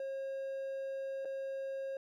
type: tone with dropouts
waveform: triangle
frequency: 540 Hz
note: C#5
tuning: 45 cents flat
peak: -35 dBFS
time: 0-1.97 s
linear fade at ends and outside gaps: 2 ms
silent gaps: 1.249-1.254 s
effects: none